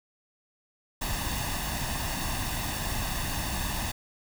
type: noise with comb filter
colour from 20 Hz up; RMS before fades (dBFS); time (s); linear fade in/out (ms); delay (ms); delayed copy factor
pink; -31; 1.01-3.92; 10; 1.1; +0.65
effects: none